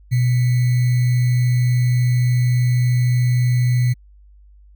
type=tone with sample-and-hold; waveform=sine; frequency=123.47 Hz; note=B2; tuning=in tune; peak=-13 dBFS; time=0.11-3.94 s; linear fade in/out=20 ms; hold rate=2100 Hz; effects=added 50 Hz sine -44 dBFS peak until 4.75 s